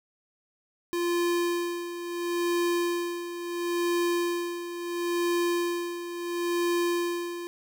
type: tone with tremolo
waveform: square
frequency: 346.6 Hz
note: F4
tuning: 13 cents flat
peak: -24 dBFS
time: 0.93-7.47 s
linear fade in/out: 0 ms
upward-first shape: sine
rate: 0.73 Hz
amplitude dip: 70%
effects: none